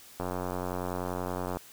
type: click train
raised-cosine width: 1 ms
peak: -19 dBFS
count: 125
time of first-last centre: 0.2-1.57 s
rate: 90.5 Hz
effects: white hiss -52 dBFS RMS until 1.72 s